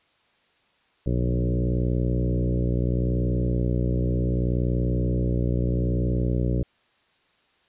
harmonic tone with a mistuned harmonic, 60.7 Hz, B1, 29 cents flat, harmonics 1 / 2 / 3 / 4 / 5 / 6 / 7 / 8 / 9 / 10, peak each -25 / -25 / -29 / -35 / -32 / -35 / -35 / -41 / -37 / -49 dBFS, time 1.06-6.63 s, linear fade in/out 5 ms, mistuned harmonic 2, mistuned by +16 cents, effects white hiss -64 dBFS RMS until 7.68 s + resampled to 8000 Hz

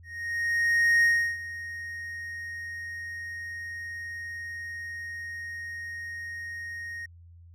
triangle tone with ADSR envelope, 1864.7 Hz, A#6, in tune, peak -16 dBFS, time 0.03-7.06 s, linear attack 1000 ms, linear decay 340 ms, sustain -17 dB, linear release 6 ms, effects added 85 Hz sine -48 dBFS peak until 7.54 s

